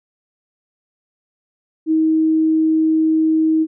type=tone; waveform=sine; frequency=317.2 Hz; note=D#4; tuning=33 cents sharp; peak=-12 dBFS; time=1.86-3.67 s; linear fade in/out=50 ms; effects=none